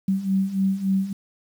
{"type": "beating tone pair", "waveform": "sine", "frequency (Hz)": [190.5, 194], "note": ["G3", "G3"], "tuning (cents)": [-49, -18], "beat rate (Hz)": 3.5, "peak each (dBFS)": [-25, -21], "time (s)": [0.08, 1.13], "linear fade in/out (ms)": 5, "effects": ["8-bit"]}